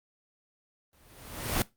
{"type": "noise with exponential growth", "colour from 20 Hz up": "pink", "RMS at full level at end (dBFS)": -25, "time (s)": [0.93, 1.62], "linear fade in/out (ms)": 1, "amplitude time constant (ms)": 150, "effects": ["noise-tail reverb RT60 0.2 s tail -19 dB re dry", "Opus 32 kbps"]}